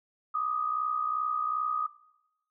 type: tone pair together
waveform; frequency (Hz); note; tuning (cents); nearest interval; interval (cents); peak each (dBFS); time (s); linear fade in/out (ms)
sine; 1188 / 1250.6; D6 / D#6; +20 / +8; minor second; 88; -33 / -28; 0.34-1.87; 10
effects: noise-tail reverb RT60 1.0 s tail -23 dB re dry